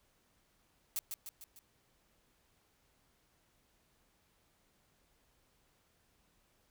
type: noise with echo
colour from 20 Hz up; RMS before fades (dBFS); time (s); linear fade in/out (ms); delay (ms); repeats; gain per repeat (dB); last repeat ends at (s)
blue; -36; 0.96-0.99; 0; 150; 4; -5; 1.59
effects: pink hiss -73 dBFS RMS until 6.7 s